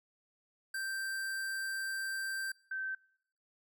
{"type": "tone pair in turn", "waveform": ["square", "sine"], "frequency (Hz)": [1568, 1548.2], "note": ["G6", "G6"], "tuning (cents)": [0, -22], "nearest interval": "unison", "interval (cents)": 22, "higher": "first", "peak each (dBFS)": [-36, -35], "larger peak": "second", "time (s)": [[0.74, 2.52], [2.71, 2.95]], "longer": "first", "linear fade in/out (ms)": 5, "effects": ["noise-tail reverb RT60 0.7 s tail -24 dB re dry"]}